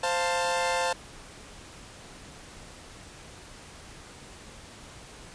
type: chord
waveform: sawtooth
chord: F major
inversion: second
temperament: equal with one note detuned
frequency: 523.3 / 698.5 / 886.6 Hz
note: C5 / F5 / A5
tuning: 0 / 0 / +13 cents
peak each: -25 / -28 / -25 dBFS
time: 0.03-0.93 s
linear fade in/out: 5 ms
effects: pink hiss -47 dBFS RMS until 5.34 s + resampled to 22050 Hz